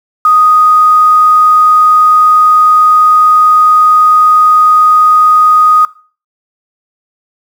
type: tone with quantisation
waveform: sine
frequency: 1244.5 Hz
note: D#6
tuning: in tune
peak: -3 dBFS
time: 0.25-5.85 s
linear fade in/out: 2 ms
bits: 5
effects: noise-tail reverb RT60 0.4 s tail -20 dB re dry